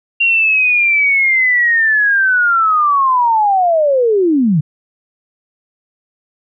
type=linear sweep; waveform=sine; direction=down; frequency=2772 to 138.59 Hz; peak=-9 dBFS; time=0.2-4.61 s; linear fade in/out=10 ms; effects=none